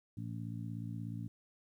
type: harmonic tone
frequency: 56.7 Hz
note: A#1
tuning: 47 cents flat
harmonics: 2 / 3 / 4 / 5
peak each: -41 / -45 / -47 / -49 dBFS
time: 0.17-1.28 s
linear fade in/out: 5 ms
effects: 12-bit